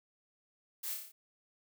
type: noise with echo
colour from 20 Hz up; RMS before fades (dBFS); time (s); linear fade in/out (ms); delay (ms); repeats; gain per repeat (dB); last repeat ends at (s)
blue; -40; 0.83-0.94; 10; 30; 6; -3; 1.12
effects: none